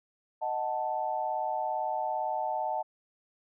sine chord, D# diminished, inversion none, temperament equal, 622.3 / 740 / 880 Hz, D#5 / F#5 / A5, 0 / 0 / 0 cents, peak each -35 / -33 / -32 dBFS, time 0.41-2.83 s, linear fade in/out 20 ms, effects none

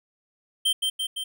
square tone with echo, 3136 Hz, G7, in tune, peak -20 dBFS, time 0.65-0.73 s, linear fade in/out 10 ms, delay 170 ms, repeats 3, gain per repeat -3 dB, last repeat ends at 1.24 s, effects none

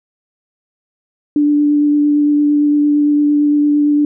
sine tone with vibrato, 293.7 Hz, D4, in tune, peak -9 dBFS, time 1.36-4.05 s, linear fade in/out 2 ms, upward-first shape sine, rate 8.8 Hz, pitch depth 10 cents each way, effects none

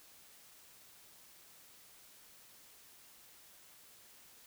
silence, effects white hiss -60 dBFS RMS until 4.46 s

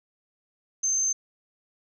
sine tone, 6272 Hz, G8, in tune, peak -22 dBFS, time 0.83-1.13 s, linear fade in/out 10 ms, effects none

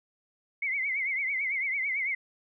sine tone with vibrato, 2153 Hz, C7, 49 cents sharp, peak -27 dBFS, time 0.62-2.15 s, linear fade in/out 5 ms, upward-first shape triangle, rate 9 Hz, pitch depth 130 cents each way, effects none

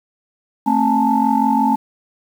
sine tone cluster, 222.4 / 266.9 / 852 / 898 Hz, A3 / C4 / G#5 / A5, +19 / +35 / +44 / +35 cents, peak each -18 dBFS, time 0.66-1.76 s, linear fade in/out 10 ms, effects tanh soft clip ceiling -2 dBFS + 7-bit

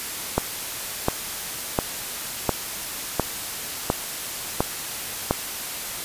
click train, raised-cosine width 1 ms, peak -4 dBFS, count 8, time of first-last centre 0.38-5.31 s, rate 1.42 Hz, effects white hiss -31 dBFS RMS until 6.04 s + resampled to 32000 Hz

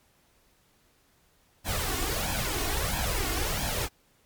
pink noise with flanger, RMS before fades -29 dBFS, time 1.64-3.89 s, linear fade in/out 50 ms, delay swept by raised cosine 1.2 to 2.8 ms, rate 1.5 Hz, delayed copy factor +0.7, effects pink hiss -65 dBFS RMS until 4.25 s + MP3 96 kbps

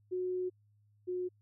sine tone pair in turn, 365.8 / 362.6 Hz, F#4 / F#4, -20 / -35 cents, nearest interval unison, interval 15 cents, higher first, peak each -32 / -33 dBFS, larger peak first, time 0.11-0.5 / 1.07-1.29 s, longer first, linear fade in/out 20 ms, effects added 104 Hz sine -65 dBFS peak until 1.41 s

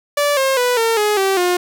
sawtooth tone with pitch steps, 580 / 534.9 / 493.4 / 455.1 / 419.7 / 387.1 / 357 Hz, D5 / C5 / B4 / A#4 / G#4 / G4 / F4, -22 / +38 / -2 / -42 / +18 / -22 / +38 cents, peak -10 dBFS, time 0.17-1.57 s, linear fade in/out 5 ms, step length 200 ms, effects none

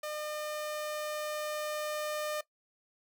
sawtooth tone with level ramp, 605 Hz, D#5, 49 cents flat, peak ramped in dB -32 to -29 dBFS, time 0.03-2.41 s, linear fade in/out 5 ms, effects noise-tail reverb RT60 0.1 s tail -18 dB re dry

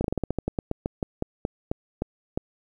slowing click train, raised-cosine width 2 ms, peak -12 dBFS, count 18, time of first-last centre 0.01-2.375 s, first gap 33 ms, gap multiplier 1.16, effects 9-bit

